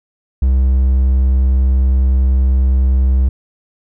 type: tone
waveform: triangle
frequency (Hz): 65.1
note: C2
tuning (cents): -8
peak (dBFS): -7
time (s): 0.42-3.29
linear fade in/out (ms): 5
effects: none